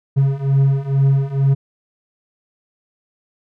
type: beating tone pair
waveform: triangle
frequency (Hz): 135.8 / 138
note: C#3 / C#3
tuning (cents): -35 / -7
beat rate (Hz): 2.2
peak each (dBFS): -15 / -13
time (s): 0.16-1.55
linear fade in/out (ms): 20
effects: none